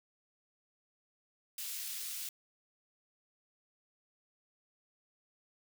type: high-pass noise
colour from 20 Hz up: white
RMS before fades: -41 dBFS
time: 1.58-2.29 s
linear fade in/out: 2 ms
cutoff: 2600 Hz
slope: 12 dB/octave
effects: none